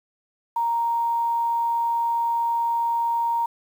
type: tone with quantisation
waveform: sine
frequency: 932.3 Hz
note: A#5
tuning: in tune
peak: -20 dBFS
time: 0.56-3.46 s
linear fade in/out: 5 ms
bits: 8
effects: none